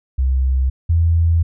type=tone pair in turn; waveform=sine; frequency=65.41 / 83.27 Hz; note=C2 / E2; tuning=0 / +18 cents; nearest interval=major third; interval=418 cents; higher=second; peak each=-13 / -11 dBFS; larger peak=second; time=0.18-0.7 / 0.89-1.43 s; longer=second; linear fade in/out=10 ms; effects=none